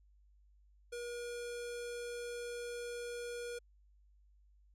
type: tone with low-pass filter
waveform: square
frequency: 479 Hz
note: A#4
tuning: 47 cents sharp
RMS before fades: -43 dBFS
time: 0.92-3.59 s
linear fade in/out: 10 ms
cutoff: 9400 Hz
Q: 1.4
effects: added 50 Hz sine -63 dBFS peak until 4.74 s